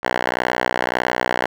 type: tone with band-pass filter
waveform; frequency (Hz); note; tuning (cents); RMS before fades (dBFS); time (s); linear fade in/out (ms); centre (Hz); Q
5% pulse; 61.74; B1; 0; -21; 0.03-1.47; 5; 1300; 1.3
effects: none